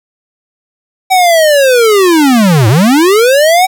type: linear two-way sweep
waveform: square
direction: down then up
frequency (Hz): 766 to 102.9 to 766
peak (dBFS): -5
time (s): 1.1-3.67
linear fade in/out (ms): 20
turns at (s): 2.68
effects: none